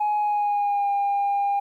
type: tone with pitch glide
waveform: sine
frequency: 838 to 804.3 Hz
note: G#5 to G5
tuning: +15 to +44 cents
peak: -18 dBFS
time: 0-1.6 s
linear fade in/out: 10 ms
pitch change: -71 cents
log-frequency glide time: 0.18-0.9 s
effects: tanh soft clip ceiling -18 dBFS + 10-bit